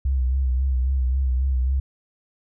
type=tone with vibrato; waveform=sine; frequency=64.9 Hz; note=C2; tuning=13 cents flat; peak=-18 dBFS; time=0.05-1.8 s; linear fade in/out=5 ms; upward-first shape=sine; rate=3.7 Hz; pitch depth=63 cents each way; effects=none